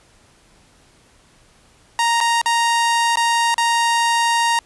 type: tone with dropouts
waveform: sawtooth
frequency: 932.3 Hz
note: A#5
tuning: in tune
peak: -11 dBFS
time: 1.99-4.59 s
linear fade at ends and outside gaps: 1 ms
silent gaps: 2.204-2.21 / 2.415-2.459 / 3.157-3.171 / 3.543-3.58 s
effects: pink hiss -53 dBFS RMS until 4.65 s + resampled to 24000 Hz